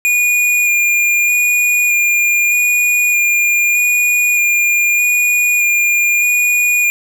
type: tone with vibrato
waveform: square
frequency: 2430 Hz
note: D#7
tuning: 42 cents flat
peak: -11 dBFS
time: 0.05-6.9 s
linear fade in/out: 0 ms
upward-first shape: square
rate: 0.81 Hz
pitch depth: 13 cents each way
effects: none